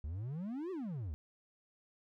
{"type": "exponential two-way sweep", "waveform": "triangle", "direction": "up then down", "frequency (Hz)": [69.3, 392, 69.3], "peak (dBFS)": -36, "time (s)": [0.04, 1.14], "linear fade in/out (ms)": 0, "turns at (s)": 0.71, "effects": []}